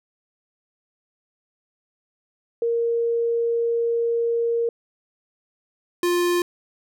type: tone pair in turn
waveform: sine / square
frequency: 466.2 / 350.9 Hz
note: A#4 / F4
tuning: 0 / +8 cents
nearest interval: perfect fourth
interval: 492 cents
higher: first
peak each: -19 dBFS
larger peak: neither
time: 2.62-4.69 / 6.03-6.42 s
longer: first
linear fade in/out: 2 ms
effects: none